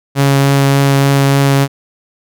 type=tone with vibrato; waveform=sawtooth; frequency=138.59 Hz; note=C#3; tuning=in tune; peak=-4 dBFS; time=0.15-1.68 s; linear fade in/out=50 ms; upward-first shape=triangle; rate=3.4 Hz; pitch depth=10 cents each way; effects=none